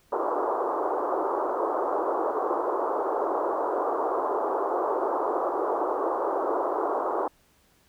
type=band-pass noise; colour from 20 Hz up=pink; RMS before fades=-27 dBFS; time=0.12-7.28 s; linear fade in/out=5 ms; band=340 to 1200 Hz; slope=48 dB/octave; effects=pink hiss -63 dBFS RMS until 7.88 s